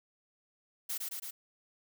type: noise with echo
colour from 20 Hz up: blue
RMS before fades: -36 dBFS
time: 0.89-0.98 s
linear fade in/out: 10 ms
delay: 110 ms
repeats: 3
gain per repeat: -2 dB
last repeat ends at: 1.31 s
effects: none